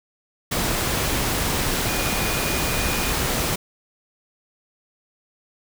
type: tone in noise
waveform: sine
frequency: 2450 Hz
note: D#7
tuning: 27 cents flat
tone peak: -32 dBFS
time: 1.87-3.12 s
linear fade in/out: 10 ms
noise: pink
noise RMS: -23 dBFS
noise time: 0.51-3.56 s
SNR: -12 dB
effects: none